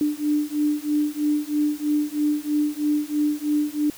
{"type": "beating tone pair", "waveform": "sine", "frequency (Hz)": [296.2, 299.3], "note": ["D4", "D4"], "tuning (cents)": [15, 33], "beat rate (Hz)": 3.1, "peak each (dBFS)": [-23, -23], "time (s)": [0.01, 3.9], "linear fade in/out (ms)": 2, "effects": ["white hiss -43 dBFS RMS until 3.97 s"]}